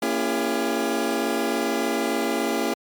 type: chord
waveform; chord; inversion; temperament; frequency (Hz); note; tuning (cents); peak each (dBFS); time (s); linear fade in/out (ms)
25% pulse; A# diminished seventh; none; just; 233.1 / 279.7 / 335.6 / 402.8; A#3 / C#4 / E4 / G4; 0 / +16 / +31 / +47; -24; 0.02-2.74; 5
effects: MP3 96 kbps